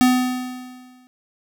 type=tone with exponential decay; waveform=square; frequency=252.1 Hz; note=B3; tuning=36 cents sharp; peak=-11 dBFS; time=0.01-1.07 s; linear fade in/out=0 ms; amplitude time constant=230 ms; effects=none